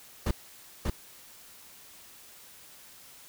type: noise with echo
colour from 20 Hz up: brown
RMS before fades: -26 dBFS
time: 0.26-0.31 s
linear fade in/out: 5 ms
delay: 590 ms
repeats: 1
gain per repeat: -2 dB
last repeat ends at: 0.9 s
effects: white hiss -52 dBFS RMS until 3.28 s